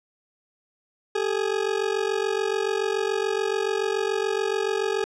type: ring-modulated tone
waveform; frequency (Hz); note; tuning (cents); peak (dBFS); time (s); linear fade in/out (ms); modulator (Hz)
40% pulse; 415.3; G#4; 0; -19; 1.15-5.04; 0; 23.5
effects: low-pass 6000 Hz 12 dB/octave